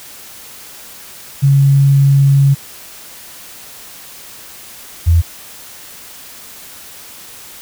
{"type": "tone pair in turn", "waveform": "sine", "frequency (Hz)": [138.59, 83.8], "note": ["C#3", "E2"], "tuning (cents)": [0, 29], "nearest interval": "major sixth", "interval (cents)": 871, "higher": "first", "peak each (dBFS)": -6, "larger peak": "neither", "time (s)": [[1.42, 2.55], [5.06, 5.22]], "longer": "first", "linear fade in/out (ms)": 20, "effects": ["white hiss -35 dBFS RMS until 7.61 s"]}